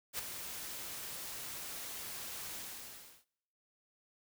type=noise with ADSR envelope; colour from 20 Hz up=white; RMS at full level=-36 dBFS; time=0.13-3.25 s; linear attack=57 ms; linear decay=10 ms; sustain=-8 dB; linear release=690 ms; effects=noise-tail reverb RT60 0.9 s tail -25 dB re dry